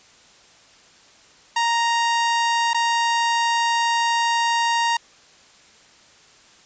sawtooth tone with dropouts, 932.3 Hz, A#5, in tune, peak -14 dBFS, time 1.56-4.97 s, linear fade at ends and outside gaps 5 ms, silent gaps 2.734-2.744 s, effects white hiss -51 dBFS RMS until 6.65 s + resampled to 16000 Hz

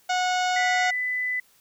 harmonic tone, 731 Hz, F#5, 21 cents flat, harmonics 1 / 2 / 3 / 4 / 5 / 6 / 7 / 8 / 9 / 10, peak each -23 / -29 / -33 / -35 / -37 / -39 / -40 / -41 / -42 / -43 dBFS, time 0.09-0.91 s, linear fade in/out 10 ms
sine tone with pitch glide, 1975.5 to 1999.6 Hz, B6 to B6, 0 to +21 cents, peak -24 dBFS, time 0.56-1.4 s, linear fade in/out 5 ms, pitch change +21 cents, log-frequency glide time 0.72-1 s
effects white hiss -60 dBFS RMS until 1.6 s

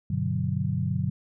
sine chord, G major seventh, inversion none, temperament equal, 98 / 123.47 / 146.83 / 185 Hz, G2 / B2 / D3 / F#3, 0 / 0 / 0 / 0 cents, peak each -30 / -30 / -29 / -30 dBFS, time 0.1-1.1 s, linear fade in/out 5 ms, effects none

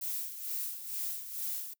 violet noise with tremolo, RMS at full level -35 dBFS, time 0.01-1.74 s, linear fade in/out 10 ms, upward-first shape sine, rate 2.2 Hz, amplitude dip 65%, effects noise-tail reverb RT60 0.1 s tail -23 dB re dry

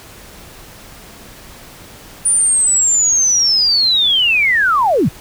sine linear sweep, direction down, 9460 to 98 Hz, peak -10 dBFS, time 2.25-5.09 s, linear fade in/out 10 ms, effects pink hiss -38 dBFS RMS until 5.2 s

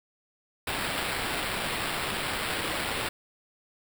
violet noise with sample-and-hold, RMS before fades -31 dBFS, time 0.67-3.09 s, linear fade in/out 5 ms, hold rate 6300 Hz, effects none

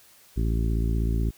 harmonic tone, 56.1 Hz, A1, 34 cents sharp, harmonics 1 / 2 / 3 / 4 / 5 / 6 / 7, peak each -23 / -29 / -33 / -35 / -37 / -39 / -40 dBFS, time 0.36-1.31 s, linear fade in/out 20 ms, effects white hiss -55 dBFS RMS until 1.37 s

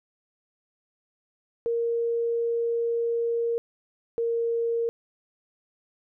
sine tone pair in turn, 466.2 / 464.2 Hz, A#4 / A#4, 0 / -7 cents, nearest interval unison, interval 7 cents, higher first, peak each -23 dBFS, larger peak neither, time 1.66-3.58 / 4.18-4.89 s, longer first, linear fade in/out 0 ms, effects none

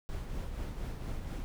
brown noise with tremolo, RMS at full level -36 dBFS, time 0.09-1.44 s, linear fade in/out 0 ms, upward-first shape triangle, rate 4.2 Hz, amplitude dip 45%, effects none

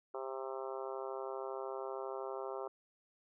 harmonic tone, 132.7 Hz, C3, 25 cents sharp, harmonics 3 / 4 / 5 / 6 / 7 / 8 / 9 / 10, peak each -43 / -45 / -47 / -49 / -50 / -51 / -52 / -53 dBFS, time 0.14-2.68 s, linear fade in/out 5 ms, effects none

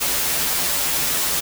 white noise with comb filter, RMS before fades -21 dBFS, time 0-1.41 s, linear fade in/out 20 ms, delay 9.7 ms, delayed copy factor -0.8, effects none

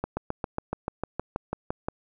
slowing click train, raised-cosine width 1 ms, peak -14 dBFS, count 13, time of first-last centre 0.04-1.885 s, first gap 130 ms, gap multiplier 1.03, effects none

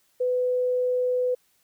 sine tone, 500 Hz, B4, 21 cents sharp, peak -21 dBFS, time 0.2-1.35 s, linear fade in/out 10 ms, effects white hiss -66 dBFS RMS until 1.63 s

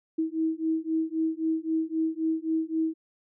sine beating tone pair, 319.2 / 323 Hz, D#4 / E4, +44 / -35 cents, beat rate 3.8 Hz, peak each -28 dBFS, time 0.18-2.94 s, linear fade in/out 10 ms, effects none

